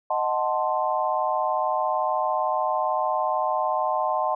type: chord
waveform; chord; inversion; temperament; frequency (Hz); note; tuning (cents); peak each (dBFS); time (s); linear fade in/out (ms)
sine; D# diminished seventh; none; equal; 622.3 / 740 / 880 / 1046.5; D#5 / F#5 / A5 / C6; 0 / 0 / 0 / 0; -27; 0.1-4.35; 5
effects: none